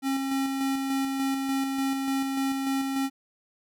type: tone with tremolo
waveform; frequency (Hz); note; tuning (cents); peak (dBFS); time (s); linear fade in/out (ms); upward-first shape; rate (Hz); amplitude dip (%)
square; 270; C#4; -45; -25; 0.02-3.1; 50; square; 3.4; 30
effects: none